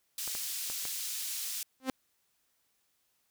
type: high-pass noise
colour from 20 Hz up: pink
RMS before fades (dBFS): -37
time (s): 0.18-1.63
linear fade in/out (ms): 2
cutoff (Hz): 4600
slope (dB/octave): 12
type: clicks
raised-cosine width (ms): 0.5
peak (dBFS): -28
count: 4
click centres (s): 0.277 / 0.351 / 0.7 / 0.853
type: tone with exponential growth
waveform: sawtooth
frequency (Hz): 261.6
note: C4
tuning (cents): 0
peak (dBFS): -22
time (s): 1.8-1.9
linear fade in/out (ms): 0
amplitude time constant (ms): 20
effects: white hiss -75 dBFS RMS until 3.3 s